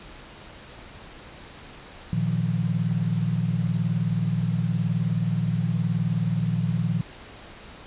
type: chord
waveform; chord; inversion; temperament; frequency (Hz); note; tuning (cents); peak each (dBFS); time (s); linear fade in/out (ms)
sine; Bb suspended fourth; none; equal; 116.54 / 155.56 / 174.61; Bb2 / Eb3 / F3; 0 / 0 / 0; -26; 2.13-7.01; 0
effects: pink hiss -44 dBFS RMS until 7.86 s + resampled to 8000 Hz